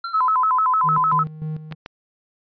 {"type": "tone with exponential decay", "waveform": "square", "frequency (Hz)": 1365, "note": "F6", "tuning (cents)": -40, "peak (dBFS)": -24, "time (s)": [0.04, 0.39], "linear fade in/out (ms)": 5, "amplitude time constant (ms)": 75}
{"type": "tone with vibrato", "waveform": "sine", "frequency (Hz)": 1146, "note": "D6", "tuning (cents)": -43, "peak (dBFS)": -15, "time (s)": [0.13, 1.24], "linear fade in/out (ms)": 20, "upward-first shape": "square", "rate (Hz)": 6.6, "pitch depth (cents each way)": 210}
{"type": "tone with tremolo", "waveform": "triangle", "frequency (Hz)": 155.56, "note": "D#3", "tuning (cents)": 0, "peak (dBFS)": -22, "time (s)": [0.83, 1.75], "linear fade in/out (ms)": 50, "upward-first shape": "square", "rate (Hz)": 3.4, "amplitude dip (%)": 70}
{"type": "clicks", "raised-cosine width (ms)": 0.3, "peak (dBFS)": -17, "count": 2, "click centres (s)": [1.724, 1.861]}
{"effects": ["resampled to 11025 Hz"]}